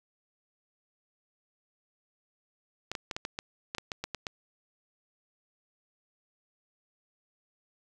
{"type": "clicks", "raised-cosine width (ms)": 0.2, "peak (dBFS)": -17, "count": 12, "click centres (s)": [2.916, 2.952, 3.112, 3.165, 3.251, 3.389, 3.749, 3.783, 3.918, 4.04, 4.147, 4.268], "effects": ["8-bit"]}